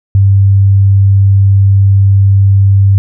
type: tone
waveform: sine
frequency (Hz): 98.3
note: G2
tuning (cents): +5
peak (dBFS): -3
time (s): 0.15-2.98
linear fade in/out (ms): 0
effects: none